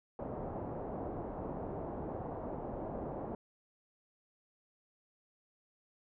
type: low-pass noise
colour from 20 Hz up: white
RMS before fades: -41 dBFS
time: 0.19-3.35 s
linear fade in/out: 2 ms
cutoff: 760 Hz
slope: 24 dB/octave
effects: none